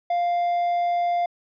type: tone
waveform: triangle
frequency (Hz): 698.5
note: F5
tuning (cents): 0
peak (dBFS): -18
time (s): 0.1-1.26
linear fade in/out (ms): 5
effects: resampled to 11025 Hz